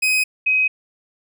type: tone pair in turn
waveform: 40% pulse / sine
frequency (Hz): 2518 / 2527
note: D#7 / D#7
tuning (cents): +20 / +26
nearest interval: unison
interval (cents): 6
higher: second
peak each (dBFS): -14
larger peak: neither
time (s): 0.02-0.24 / 0.46-0.68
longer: neither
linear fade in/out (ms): 10
effects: none